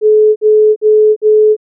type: tone bursts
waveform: sine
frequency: 428.4 Hz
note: A4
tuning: 46 cents flat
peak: -4 dBFS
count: 4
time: 0.01-1.566 s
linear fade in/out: 50 ms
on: 350 ms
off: 52 ms
effects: none